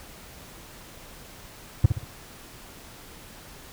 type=tone with echo; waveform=triangle; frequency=104.8 Hz; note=G#2; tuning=16 cents sharp; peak=-7 dBFS; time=1.84-1.86 s; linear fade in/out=5 ms; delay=62 ms; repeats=3; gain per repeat=-8 dB; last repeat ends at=2.046 s; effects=pink hiss -46 dBFS RMS until 3.72 s